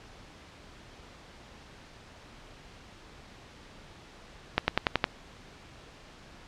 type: accelerating click train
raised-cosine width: 0.3 ms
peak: -6 dBFS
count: 6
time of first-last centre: 4.58-5.042 s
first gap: 100 ms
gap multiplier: 0.96
effects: pink hiss -51 dBFS RMS until 6.47 s + low-pass 5000 Hz 12 dB/octave